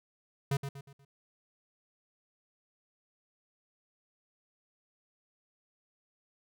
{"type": "tone with echo", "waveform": "square", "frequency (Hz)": 138.9, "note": "C#3", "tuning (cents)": 4, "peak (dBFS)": -28, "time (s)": [0.51, 0.57], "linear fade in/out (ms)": 5, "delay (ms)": 120, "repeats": 4, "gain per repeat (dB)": -8, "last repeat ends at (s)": 1.05, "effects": []}